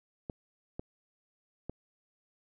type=clicks; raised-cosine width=2 ms; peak=-24 dBFS; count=3; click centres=0.298 / 0.795 / 1.696 s; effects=none